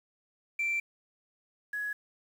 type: tone pair in turn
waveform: sine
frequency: 2347 / 1678.5 Hz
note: D7 / G#6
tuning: -2 / +18 cents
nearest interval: tritone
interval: 580 cents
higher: first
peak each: -26 / -31 dBFS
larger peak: first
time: 0.59-0.8 / 1.73-1.93 s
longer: first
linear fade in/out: 5 ms
effects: tanh soft clip ceiling -25 dBFS + 9-bit